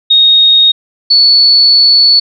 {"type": "tone pair in turn", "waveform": "sine", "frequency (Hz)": [3729, 4435], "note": ["A#7", "C#8"], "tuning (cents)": [0, 0], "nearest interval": "minor third", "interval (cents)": 300, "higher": "second", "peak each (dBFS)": -3, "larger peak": "neither", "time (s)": [[0.1, 0.72], [1.1, 2.2]], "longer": "second", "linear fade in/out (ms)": 10, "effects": []}